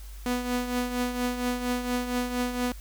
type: tone with tremolo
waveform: sawtooth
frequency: 246.9 Hz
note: B3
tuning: in tune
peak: -20 dBFS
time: 0.26-2.72 s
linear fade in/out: 0 ms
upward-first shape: triangle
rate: 4.3 Hz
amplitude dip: 65%
effects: added 50 Hz sine -39 dBFS peak until 2.8 s + white hiss -52 dBFS RMS until 2.8 s